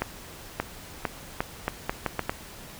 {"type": "accelerating click train", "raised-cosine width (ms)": 0.5, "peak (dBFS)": -10, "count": 9, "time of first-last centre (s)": [0.02, 2.295], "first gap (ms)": 580, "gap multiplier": 0.78, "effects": ["pink hiss -44 dBFS RMS until 2.79 s"]}